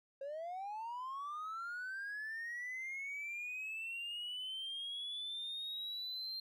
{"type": "linear sweep", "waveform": "triangle", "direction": "up", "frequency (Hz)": [537, 4186], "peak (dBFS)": -38, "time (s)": [0.21, 6.4], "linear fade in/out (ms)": 5, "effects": ["tanh soft clip ceiling -36 dBFS"]}